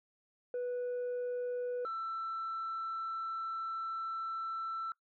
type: tone pair in turn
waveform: sine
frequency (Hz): 492 / 1333.4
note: B4 / E6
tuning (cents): -7 / +19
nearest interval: octave + perfect fourth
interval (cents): 1726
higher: second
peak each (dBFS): -31 / -34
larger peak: first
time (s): 0.54-1.85 / 1.85-4.92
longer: second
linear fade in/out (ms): 2
effects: noise-tail reverb RT60 0.1 s tail -20 dB re dry + tanh soft clip ceiling -33 dBFS